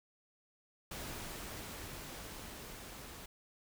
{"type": "noise with level ramp", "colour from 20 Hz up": "pink", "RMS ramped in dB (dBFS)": [-44, -50], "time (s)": [0.91, 3.26], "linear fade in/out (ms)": 5, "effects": []}